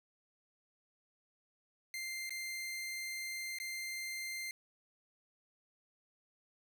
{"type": "tone with dropouts", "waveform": "sawtooth", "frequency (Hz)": 2093, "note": "C7", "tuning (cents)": 0, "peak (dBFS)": -36, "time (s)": [1.94, 4.51], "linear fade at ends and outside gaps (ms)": 1, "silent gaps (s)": [[2.294, 2.306], [3.586, 3.6]], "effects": []}